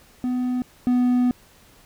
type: tone pair in turn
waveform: triangle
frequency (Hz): 250 / 247.7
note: B3 / B3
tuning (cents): +21 / +5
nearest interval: unison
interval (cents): 16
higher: first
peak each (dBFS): -19 / -14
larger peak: second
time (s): 0.24-0.62 / 0.87-1.31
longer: second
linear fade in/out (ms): 0
effects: pink hiss -53 dBFS RMS until 1.85 s